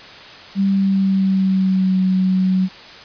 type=tone with pitch glide; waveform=sine; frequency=195.8 to 186.85 Hz; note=G3 to F#3; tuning=-2 to +17 cents; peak=-13 dBFS; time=0.55-2.69 s; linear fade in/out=50 ms; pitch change=-81 cents; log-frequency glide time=0.66-2.01 s; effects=white hiss -38 dBFS RMS until 3.04 s + resampled to 11025 Hz